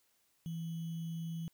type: tone with sample-and-hold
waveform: sine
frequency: 164.81 Hz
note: E3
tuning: in tune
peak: -37 dBFS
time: 0.46-1.48 s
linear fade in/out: 0 ms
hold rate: 3150 Hz
effects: white hiss -74 dBFS RMS until 1.53 s